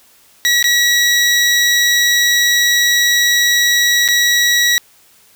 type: tone with dropouts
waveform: 20% pulse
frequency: 1925 Hz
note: B6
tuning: 45 cents flat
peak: -5 dBFS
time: 0.45-4.78 s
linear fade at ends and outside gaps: 0 ms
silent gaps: 0.627-0.642 / 4.079-4.086 s
effects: white hiss -49 dBFS RMS until 5.35 s